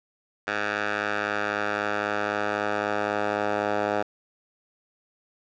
10% pulse tone with band-pass filter sweep, 103.83 Hz, G#2, in tune, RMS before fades -27 dBFS, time 0.47-4.03 s, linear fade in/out 10 ms, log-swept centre 1600 to 880 Hz, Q 1.5, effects resampled to 16000 Hz + 8-bit

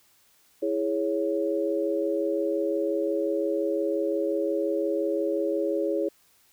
sine chord, C# minor, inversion first, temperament equal, 329.6 / 415.3 / 554.4 Hz, E4 / G#4 / C#5, 0 / 0 / 0 cents, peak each -28 dBFS, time 0.62-6.09 s, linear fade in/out 10 ms, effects white hiss -62 dBFS RMS until 6.52 s

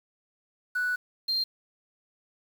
triangle tone pair in turn, 1480 / 4186 Hz, F#6 / C8, 0 / 0 cents, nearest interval octave + tritone, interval 1800 cents, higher second, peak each -22 dBFS, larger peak neither, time 0.75-0.96 / 1.28-1.44 s, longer first, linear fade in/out 10 ms, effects tanh soft clip ceiling -22 dBFS + 8-bit

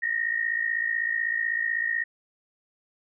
sine tone pair together, 1835 / 1891 Hz, A#6 / A#6, -28 / +24 cents, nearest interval minor second, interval 52 cents, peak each -27 dBFS, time 0.02-2.04 s, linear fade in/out 10 ms, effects none

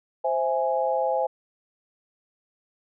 sine chord, C augmented, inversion none, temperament equal, 523.3 / 659.3 / 830.6 Hz, C5 / E5 / G#5, 0 / 0 / 0 cents, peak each -25 / -27 / -26 dBFS, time 0.24-1.27 s, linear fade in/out 10 ms, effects none

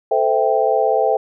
sine chord, A minor seventh, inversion none, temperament equal with one note detuned, 440 / 516.6 / 659.3 / 784 Hz, A4 / C5 / E5 / G5, 0 / -22 / 0 / 0 cents, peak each -19 dBFS, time 0.11-1.17 s, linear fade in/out 5 ms, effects none

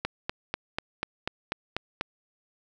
click train, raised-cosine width 0.3 ms, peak -12 dBFS, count 9, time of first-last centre 0.05-2.011 s, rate 4.08 Hz, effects none

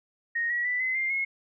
sine tone with pitch steps, 1864.7 / 1921.6 / 1980.2 / 2041 / 2103 / 2167 Hz, A#6 / B6 / B6 / C7 / C7 / C#7, 0 / -48 / +4 / -44 / +8 / -40 cents, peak -25 dBFS, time 0.35-1.25 s, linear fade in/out 10 ms, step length 150 ms, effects none

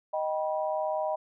sine chord, Eb augmented, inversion none, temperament just, 622.3 / 777.8 / 972.3 Hz, Eb5 / G5 / B5, 0 / -14 / -27 cents, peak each -29 / -33 / -35 dBFS, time 0.13-1.16 s, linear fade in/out 10 ms, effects none

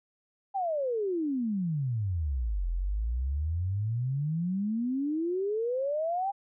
sine exponential two-way sweep, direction down then up, 809 to 41.61 to 809 Hz, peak -27 dBFS, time 0.54-6.32 s, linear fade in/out 20 ms, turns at 2.69 s, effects none

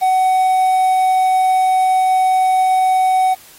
triangle tone with quantisation, 750 Hz, F#5, 23 cents sharp, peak -9 dBFS, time 0.01-3.35 s, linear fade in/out 20 ms, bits 6, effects white hiss -43 dBFS RMS until 3.58 s + AAC 48 kbps

